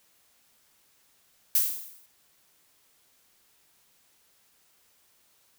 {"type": "noise with exponential decay", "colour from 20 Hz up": "violet", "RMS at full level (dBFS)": -20, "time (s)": [1.55, 2.06], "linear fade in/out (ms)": 2, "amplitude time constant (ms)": 110, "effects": ["white hiss -65 dBFS RMS until 5.58 s"]}